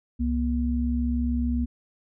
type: tone pair together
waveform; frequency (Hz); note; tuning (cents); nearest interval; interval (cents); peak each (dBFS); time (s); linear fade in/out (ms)
sine; 67.4 / 240.2; C#2 / B3; -48 / -48; octave + minor seventh; 2200; -25; 0.19-1.66; 20
effects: none